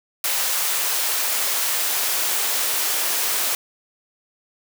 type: noise with high-pass filter sweep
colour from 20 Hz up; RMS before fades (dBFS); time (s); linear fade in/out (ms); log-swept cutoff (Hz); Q
white; -22; 0.24-3.55; 2; 620 to 390; 0.76
effects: none